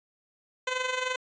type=tone with amplitude modulation; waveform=10% pulse; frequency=510 Hz; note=C5; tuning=44 cents flat; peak=-17 dBFS; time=0.67-1.16 s; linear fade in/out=5 ms; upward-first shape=sine; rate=23.1 Hz; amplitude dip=60%; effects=resampled to 16000 Hz